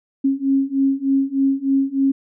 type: beating tone pair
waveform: sine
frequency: 270.2 / 273.5 Hz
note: C#4 / C#4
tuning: -44 / -23 cents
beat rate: 3.3 Hz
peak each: -19 / -18 dBFS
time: 0.24-2.12 s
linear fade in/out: 10 ms
effects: none